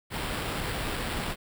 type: noise with sample-and-hold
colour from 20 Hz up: pink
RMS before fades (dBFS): -32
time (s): 0.1-1.36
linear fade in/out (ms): 50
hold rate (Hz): 6300
effects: none